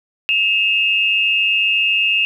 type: tone pair together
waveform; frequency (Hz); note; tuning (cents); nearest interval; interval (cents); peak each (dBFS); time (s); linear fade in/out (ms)
sine; 2586 / 2794; E7 / F7; -34 / 0; minor second; 134; -16; 0.29-2.25; 0
effects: 8-bit